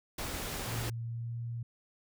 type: noise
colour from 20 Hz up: pink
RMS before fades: -38 dBFS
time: 0.18-0.9 s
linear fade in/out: 5 ms
type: tone with pitch glide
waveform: sine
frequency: 115.7 to 117.52 Hz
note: A#2 to A#2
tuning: -13 to +14 cents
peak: -35 dBFS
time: 0.67-1.63 s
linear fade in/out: 5 ms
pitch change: +27 cents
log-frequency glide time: 0.99-1.38 s
effects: none